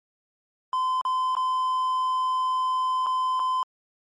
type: tone with dropouts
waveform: triangle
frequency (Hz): 1026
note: C6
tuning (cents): -34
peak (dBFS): -20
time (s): 0.73-3.63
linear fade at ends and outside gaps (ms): 1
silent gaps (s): 1.013-1.051 / 1.352-1.367 / 3.062-3.067 / 3.395-3.399
effects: MP3 48 kbps